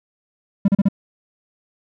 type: tone bursts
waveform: triangle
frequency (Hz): 197.8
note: G3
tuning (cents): +16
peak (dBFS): -9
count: 4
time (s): 0.65-0.886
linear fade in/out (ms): 5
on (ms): 32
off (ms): 36
effects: none